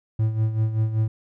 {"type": "tone with tremolo", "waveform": "triangle", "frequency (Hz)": 110, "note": "A2", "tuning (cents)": 0, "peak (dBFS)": -15, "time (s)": [0.19, 1.08], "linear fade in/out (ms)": 5, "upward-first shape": "sine", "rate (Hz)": 5.2, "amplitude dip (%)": 65, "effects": []}